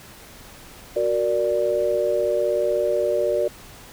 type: chord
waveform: sine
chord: Gb augmented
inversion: none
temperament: equal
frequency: 370 / 466.2 / 587.3 Hz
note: Gb4 / Bb4 / D5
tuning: 0 / 0 / 0 cents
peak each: -25 / -24 / -21 dBFS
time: 0.96-3.48 s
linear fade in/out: 5 ms
effects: pink hiss -44 dBFS RMS until 3.92 s